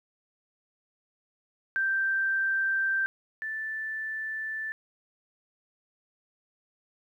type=tone pair in turn; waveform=sine; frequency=1568 / 1760 Hz; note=G6 / A6; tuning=0 / 0 cents; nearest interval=major second; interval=200 cents; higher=second; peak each=-24 / -31 dBFS; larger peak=first; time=1.76-3.06 / 3.42-4.72 s; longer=neither; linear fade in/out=0 ms; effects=11-bit